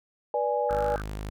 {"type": "chord", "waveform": "sine", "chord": "G# diminished", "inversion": "first", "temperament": "equal with one note detuned", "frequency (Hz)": [487.1, 587.3, 830.6], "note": ["B4", "D5", "G#5"], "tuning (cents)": [-24, 0, 0], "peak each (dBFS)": -28, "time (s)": [0.34, 0.96], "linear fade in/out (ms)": 2}
{"type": "band-pass noise", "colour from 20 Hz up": "pink", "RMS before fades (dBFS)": -41, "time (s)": [0.69, 1.02], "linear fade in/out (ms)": 0, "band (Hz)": [1200, 1600], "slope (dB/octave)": 96}
{"type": "tone", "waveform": "sawtooth", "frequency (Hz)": 51.91, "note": "G#1", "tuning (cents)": 0, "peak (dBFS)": -29, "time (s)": [0.7, 1.3], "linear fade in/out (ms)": 10}
{"effects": []}